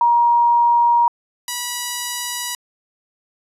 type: tone pair in turn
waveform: sine / 5% pulse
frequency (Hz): 947 / 973.6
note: A#5 / B5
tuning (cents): +27 / -25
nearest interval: unison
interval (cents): 48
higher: second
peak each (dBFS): -11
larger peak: neither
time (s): 0.01-1.08 / 1.48-2.55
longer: neither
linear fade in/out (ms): 2
effects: resampled to 32000 Hz